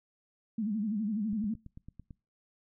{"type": "tone with vibrato", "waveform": "sine", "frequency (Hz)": 212.9, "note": "G#3", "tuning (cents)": 43, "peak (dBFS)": -29, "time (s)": [0.58, 1.54], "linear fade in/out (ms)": 5, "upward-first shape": "sine", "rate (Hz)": 12, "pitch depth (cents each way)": 120}
{"type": "click train", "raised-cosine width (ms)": 5, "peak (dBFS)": -34, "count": 8, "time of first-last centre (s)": [1.33, 2.108], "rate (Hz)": 9}
{"effects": ["noise-tail reverb RT60 0.3 s tail -24 dB re dry"]}